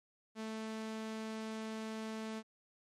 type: tone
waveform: sawtooth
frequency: 220 Hz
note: A3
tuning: in tune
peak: -36 dBFS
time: 0.35-2.43 s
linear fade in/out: 50 ms
effects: low-pass 8000 Hz 12 dB/octave + MP3 64 kbps